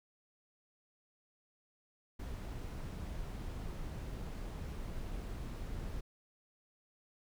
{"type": "noise", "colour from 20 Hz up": "brown", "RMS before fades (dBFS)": -42, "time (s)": [2.19, 6.01], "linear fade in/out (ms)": 10, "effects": []}